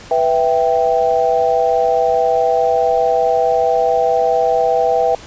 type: chord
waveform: sine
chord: E minor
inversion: second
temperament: equal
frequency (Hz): 493.9 / 659.3 / 784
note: B4 / E5 / G5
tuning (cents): 0 / 0 / 0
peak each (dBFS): -16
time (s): 0.11-5.15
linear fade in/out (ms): 2
effects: pink hiss -37 dBFS RMS until 5.26 s + resampled to 16000 Hz